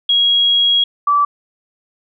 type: tone pair in turn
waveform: sine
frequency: 3300 / 1158 Hz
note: G#7 / D6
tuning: -12 / -25 cents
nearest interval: octave + tritone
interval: 1813 cents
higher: first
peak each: -10 dBFS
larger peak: neither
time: 0.09-0.84 / 1.07-1.25 s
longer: first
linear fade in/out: 5 ms
effects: none